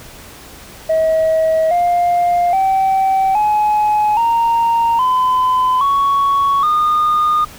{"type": "tone with pitch steps", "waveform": "sine", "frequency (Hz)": [640, 702, 769.9, 844.5, 926.3, 1015.9, 1114.3, 1222.2], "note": ["D#5", "F5", "G5", "G#5", "A#5", "B5", "C#6", "D#6"], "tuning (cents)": [49, 9, -31, 29, -11, 49, 9, -31], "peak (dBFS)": -9, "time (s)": [0.89, 7.45], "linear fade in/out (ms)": 10, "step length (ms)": 820, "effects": ["tanh soft clip ceiling -9 dBFS", "pink hiss -37 dBFS RMS until 7.58 s"]}